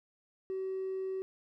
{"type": "tone with hard clipping", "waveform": "sine", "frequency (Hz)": 380, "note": "F#4", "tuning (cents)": 46, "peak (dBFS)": -34, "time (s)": [0.5, 1.22], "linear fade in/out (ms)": 0, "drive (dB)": 1, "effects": []}